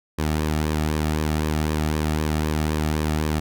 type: tone with flanger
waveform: sawtooth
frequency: 77 Hz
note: D#2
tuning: 17 cents flat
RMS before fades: -23 dBFS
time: 0.18-3.4 s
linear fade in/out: 10 ms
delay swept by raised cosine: 1.4 to 2 ms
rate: 3.9 Hz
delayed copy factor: -0.5
effects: none